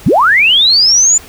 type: linear sweep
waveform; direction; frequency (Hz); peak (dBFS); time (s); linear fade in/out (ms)
sine; up; 98 to 7150; -5; 0.06-1.18; 5
effects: pink hiss -35 dBFS RMS until 1.28 s